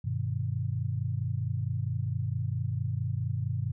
sine chord, G augmented, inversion none, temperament just, 98 / 122.5 / 153.12 Hz, G2 / B2 / D#3, 0 / -14 / -27 cents, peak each -32 / -31 / -36 dBFS, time 0.04-3.72 s, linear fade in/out 10 ms, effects none

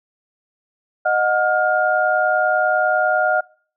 sine tone cluster, 620 / 730 / 1415 Hz, D#5 / F#5 / F6, -6 / -24 / +22 cents, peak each -19 dBFS, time 1.05-3.41 s, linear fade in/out 10 ms, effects noise-tail reverb RT60 0.5 s tail -26 dB re dry

